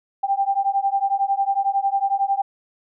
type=beating tone pair; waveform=sine; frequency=784 / 795 Hz; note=G5 / G5; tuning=0 / +24 cents; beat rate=11 Hz; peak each=-21 dBFS; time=0.23-2.42 s; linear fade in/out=10 ms; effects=none